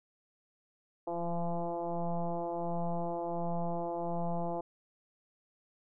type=tone with frequency modulation; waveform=sine; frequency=341.3 Hz; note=F4; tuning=40 cents flat; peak=-31 dBFS; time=1.07-4.61 s; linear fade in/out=5 ms; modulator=171 Hz; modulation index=3; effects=none